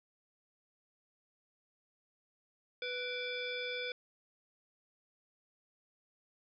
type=harmonic tone with a mistuned harmonic; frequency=494.8 Hz; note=B4; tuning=3 cents sharp; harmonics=1 / 3 / 5 / 7 / 9 / 10; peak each=-41 / -45 / -41 / -43 / -56 / -51 dBFS; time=2.82-3.92 s; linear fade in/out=2 ms; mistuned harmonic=5; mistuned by=-100 cents; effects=none